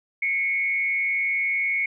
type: tone with frequency modulation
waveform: sine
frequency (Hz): 2200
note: C#7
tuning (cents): -14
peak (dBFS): -21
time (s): 0.22-1.86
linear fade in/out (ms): 5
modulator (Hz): 149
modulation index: 0.49
effects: none